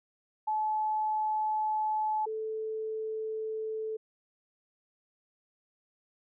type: tone pair in turn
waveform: sine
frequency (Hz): 861 / 438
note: A5 / A4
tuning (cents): -38 / -8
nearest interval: octave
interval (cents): 1170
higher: first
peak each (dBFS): -27 / -32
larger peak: first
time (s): 0.47-2.26 / 2.26-3.97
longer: first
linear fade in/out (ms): 10
effects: none